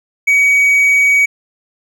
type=tone; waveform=triangle; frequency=2261 Hz; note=C#7; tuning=34 cents sharp; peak=-6 dBFS; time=0.27-1.26 s; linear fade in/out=10 ms; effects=none